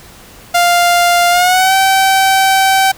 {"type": "tone with pitch glide", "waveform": "sawtooth", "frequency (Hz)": [698.5, 770.6], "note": ["F5", "G5"], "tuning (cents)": [0, -30], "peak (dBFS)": -4, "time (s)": [0.54, 2.92], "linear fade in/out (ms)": 10, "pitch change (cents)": 170, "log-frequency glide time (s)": [1.3, 1.74], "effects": ["pink hiss -38 dBFS RMS until 2.97 s"]}